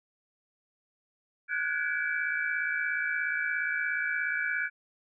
sine tone cluster, 1454 / 1511 / 1669 / 2307 Hz, F#6 / F#6 / G#6 / D7, -31 / +36 / +8 / -31 cents, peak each -33 / -34 / -32 / -35 dBFS, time 1.48-4.7 s, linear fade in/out 50 ms, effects none

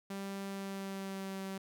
sawtooth tone with pitch glide, 196.4 to 192.69 Hz, G3 to G3, +4 to -29 cents, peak -35 dBFS, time 0.1-1.58 s, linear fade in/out 5 ms, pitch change -33 cents, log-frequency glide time 0.47-1.36 s, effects none

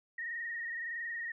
sine tone with frequency modulation, 1863 Hz, A#6, 2 cents flat, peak -36 dBFS, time 0.18-1.32 s, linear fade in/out 5 ms, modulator 21.6 Hz, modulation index 2.2, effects none

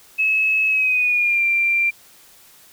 sine tone with pitch glide, 2583 to 2369 Hz, E7 to D7, -36 to +14 cents, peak -15 dBFS, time 0.18-1.91 s, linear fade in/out 20 ms, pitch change -150 cents, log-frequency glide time 0.67-1.44 s, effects white hiss -49 dBFS RMS until 2.72 s

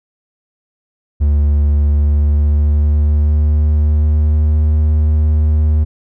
triangle tone with pitch glide, 73 to 76.45 Hz, D2 to D#2, -10 to -30 cents, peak -7 dBFS, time 1.2-5.85 s, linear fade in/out 20 ms, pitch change +80 cents, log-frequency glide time 1.86-4.69 s, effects none

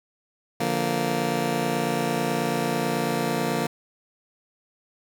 15% pulse chord, Bb major, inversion first, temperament just, 145.68 / 174.81 / 233.1 Hz, D3 / F3 / Bb3, -14 / +2 / 0 cents, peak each -23 / -22 / -20 dBFS, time 0.6-3.67 s, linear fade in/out 5 ms, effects none

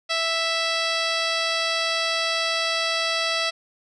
10% pulse tone with low-pass filter, 659.3 Hz, E5, in tune, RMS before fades -24 dBFS, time 0.09-3.51 s, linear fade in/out 20 ms, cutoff 5600 Hz, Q 3, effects none

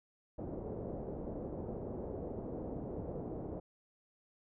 white low-pass noise, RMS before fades -42 dBFS, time 0.38-3.6 s, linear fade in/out 5 ms, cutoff 550 Hz, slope 24 dB/octave, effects none

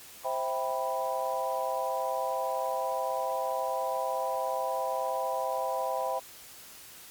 sine chord, C major seventh, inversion none, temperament equal with one note detuned, 523.3 / 654.7 / 784 / 987.8 Hz, C5 / E5 / G5 / B5, 0 / -12 / 0 / 0 cents, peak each -34 dBFS, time 0.24-6.2 s, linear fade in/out 20 ms, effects white hiss -49 dBFS RMS until 7.1 s + Opus 48 kbps

